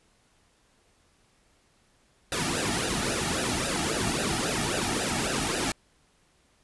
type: noise with flanger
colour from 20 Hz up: pink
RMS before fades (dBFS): -28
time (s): 2.32-5.72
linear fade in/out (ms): 2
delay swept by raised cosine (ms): 0.9 to 2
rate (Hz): 3.7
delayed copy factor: -0.85
effects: pink hiss -65 dBFS RMS until 6.63 s + resampled to 24000 Hz